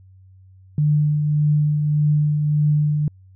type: tone with tremolo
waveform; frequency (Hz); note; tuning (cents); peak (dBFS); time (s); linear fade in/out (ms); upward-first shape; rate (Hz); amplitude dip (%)
sine; 149.4; D3; +30; -13; 0.78-3.08; 2; triangle; 1.7; 40
effects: added 94 Hz sine -45 dBFS peak until 3.35 s